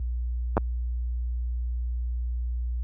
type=clicks; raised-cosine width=1 ms; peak=-8 dBFS; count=2; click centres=0.569 / 0.578 s; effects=added 60 Hz sine -23 dBFS peak until 2.83 s + high-pass 60 Hz 12 dB/octave